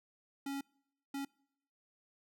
square tone bursts at uneven times, 277.2 Hz, C#4, in tune, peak -38 dBFS, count 2, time 0.46-0.61 / 1.14-1.25 s, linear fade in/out 5 ms, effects noise-tail reverb RT60 0.7 s tail -26 dB re dry

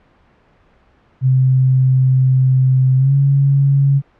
sine tone with pitch glide, 130.3 to 138.85 Hz, C3 to C#3, -7 to +3 cents, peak -9 dBFS, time 1.21-4.02 s, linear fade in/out 50 ms, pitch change +110 cents, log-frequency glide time 2.97-3.13 s, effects pink hiss -53 dBFS RMS until 4.19 s + low-pass 2000 Hz 12 dB/octave

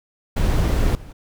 brown noise with level steps, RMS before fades -18 / -37 dBFS, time 0.36-1.13 s, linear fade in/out 10 ms, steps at 0.95 s, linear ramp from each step 2 ms, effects none

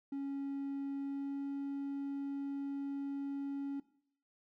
triangle tone with pitch glide, 277.2 to 278.8 Hz, C#4 to C#4, 0 to +10 cents, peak -34 dBFS, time 0.12-3.8 s, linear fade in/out 5 ms, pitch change +10 cents, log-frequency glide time 0.96-1.45 s, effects noise-tail reverb RT60 0.6 s tail -19 dB re dry + tanh soft clip ceiling -30 dBFS

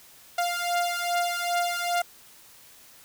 sawtooth beating tone pair, 698.5 / 701 Hz, F5 / F5, 0 / +6 cents, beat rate 2.5 Hz, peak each -24 / -24 dBFS, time 0.38-2.02 s, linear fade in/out 5 ms, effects white hiss -52 dBFS RMS until 3.04 s

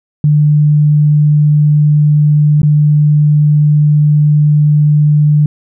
sine tone with dropouts, 149.2 Hz, D3, 28 cents sharp, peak -5 dBFS, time 0.24-5.46 s, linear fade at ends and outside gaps 2 ms, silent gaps 2.618-2.631 s, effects none

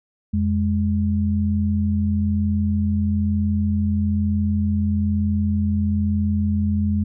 sine tone pair together, 86.62 / 207.7 Hz, F2 / G#3, -14 / 0 cents, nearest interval octave + minor third, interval 1514 cents, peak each -20 dBFS, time 0.33-7.04 s, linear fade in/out 10 ms, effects none

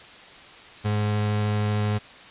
35% pulse tone with vibrato, 104.9 Hz, G#2, 18 cents sharp, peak -20 dBFS, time 0.84-1.99 s, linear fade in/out 20 ms, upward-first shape triangle, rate 13 Hz, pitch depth 8 cents each way, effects white hiss -45 dBFS RMS until 2.3 s + resampled to 8000 Hz

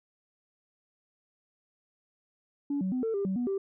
sine tone with pitch steps, 284.4 / 187.9 / 254.1 / 449.4 / 398.1 / 190.5 / 244.2 / 390.7 Hz, C#4 / F#3 / B3 / A4 / G4 / G3 / B3 / G4, +45 / +27 / +49 / +37 / +27 / -49 / -19 / -6 cents, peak -26 dBFS, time 2.7-3.58 s, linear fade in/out 5 ms, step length 110 ms, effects tanh soft clip ceiling -24 dBFS

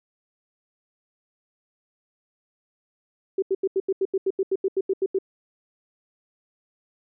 sine tone bursts, 384.4 Hz, G4, 34 cents flat, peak -19 dBFS, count 15, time 3.38-5.187 s, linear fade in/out 5 ms, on 43 ms, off 83 ms, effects none

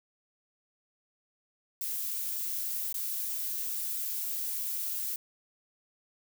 violet noise with dropouts, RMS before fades -34 dBFS, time 1.81-5.16 s, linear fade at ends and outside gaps 2 ms, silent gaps 2.927-2.942 s, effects none

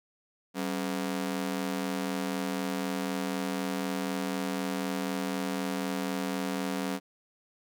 sawtooth ring-modulated tone, 233.1 Hz, A#3, in tune, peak -23 dBFS, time 0.54-7 s, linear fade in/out 50 ms, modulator 42 Hz, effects none

